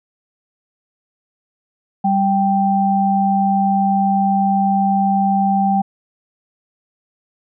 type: tone pair together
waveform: sine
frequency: 196 / 784 Hz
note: G3 / G5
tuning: 0 / 0 cents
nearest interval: 2 octaves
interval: 2400 cents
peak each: -16 / -15 dBFS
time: 2.04-5.82 s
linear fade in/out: 10 ms
effects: none